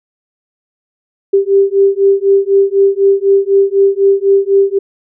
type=beating tone pair; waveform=sine; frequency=392 / 396 Hz; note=G4 / G4; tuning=0 / +18 cents; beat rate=4 Hz; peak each=-10 dBFS; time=1.33-4.79 s; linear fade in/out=10 ms; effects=none